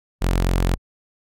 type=tone; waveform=sawtooth; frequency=44.49 Hz; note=F1; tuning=33 cents sharp; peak=-13 dBFS; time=0.21-0.76 s; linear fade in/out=20 ms; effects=AAC 64 kbps